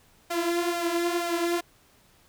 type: tone with flanger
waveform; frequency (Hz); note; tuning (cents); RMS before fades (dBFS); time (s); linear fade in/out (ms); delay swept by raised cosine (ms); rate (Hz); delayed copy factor
sawtooth; 343.5; F4; -29; -27; 0.3-1.61; 10; 1.3 to 6.4; 2.1; +0.6
effects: pink hiss -60 dBFS RMS until 2.28 s